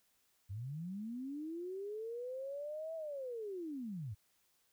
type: linear two-way sweep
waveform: sine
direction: up then down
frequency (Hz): 90.7 to 657 to 90.7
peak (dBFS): -40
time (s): 0.49-4.15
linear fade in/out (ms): 20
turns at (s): 2.95
effects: white hiss -75 dBFS RMS until 4.72 s